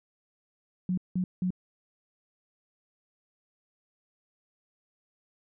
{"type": "tone bursts", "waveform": "sine", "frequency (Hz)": 182.6, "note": "F#3", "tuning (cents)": -23, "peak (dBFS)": -25, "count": 3, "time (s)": [0.89, 1.505], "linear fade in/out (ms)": 2, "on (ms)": 85, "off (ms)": 180, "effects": []}